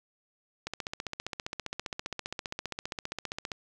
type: click train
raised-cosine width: 0.2 ms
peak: -17 dBFS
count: 44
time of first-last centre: 0.67-3.518 s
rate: 15.1 Hz
effects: none